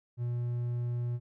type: tone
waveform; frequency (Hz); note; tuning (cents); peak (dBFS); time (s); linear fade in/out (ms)
triangle; 120.6; B2; -41; -28; 0.17-1.2; 50
effects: none